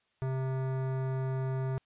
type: tone with hard clipping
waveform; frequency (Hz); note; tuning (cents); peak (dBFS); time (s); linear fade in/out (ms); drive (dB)
sine; 131.7; C3; +12; -32; 0.22-1.78; 0; 17
effects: white hiss -74 dBFS RMS until 1.85 s + resampled to 8000 Hz